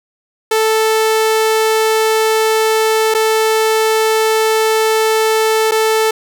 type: tone with dropouts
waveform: sawtooth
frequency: 440 Hz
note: A4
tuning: in tune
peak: -7 dBFS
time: 0.51-6.11 s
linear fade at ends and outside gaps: 5 ms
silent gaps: 3.141-3.147 / 5.712-5.718 s
effects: none